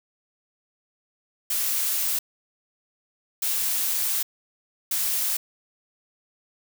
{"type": "noise bursts at uneven times", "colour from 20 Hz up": "blue", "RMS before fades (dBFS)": -25, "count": 3, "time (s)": [[1.5, 2.19], [3.42, 4.23], [4.91, 5.37]], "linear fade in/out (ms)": 5, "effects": []}